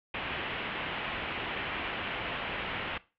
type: low-pass noise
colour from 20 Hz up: white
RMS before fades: -36 dBFS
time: 0.14-2.98 s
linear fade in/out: 5 ms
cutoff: 3100 Hz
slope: 48 dB/octave
effects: noise-tail reverb RT60 0.3 s tail -19 dB re dry